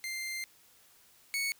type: tone pair in turn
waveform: sawtooth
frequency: 2093 / 2217 Hz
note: C7 / C#7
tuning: 0 / 0 cents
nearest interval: minor second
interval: 100 cents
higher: second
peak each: -32 / -27 dBFS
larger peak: second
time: 0.04-0.44 / 1.34-1.52 s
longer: first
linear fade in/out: 0 ms
effects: white hiss -62 dBFS RMS until 1.59 s